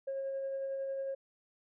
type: tone with tremolo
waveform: sine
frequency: 542 Hz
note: C#5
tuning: 39 cents flat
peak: -32 dBFS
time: 0.07-1.15 s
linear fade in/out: 10 ms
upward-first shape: sine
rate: 11 Hz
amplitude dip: 25%
effects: tanh soft clip ceiling -31 dBFS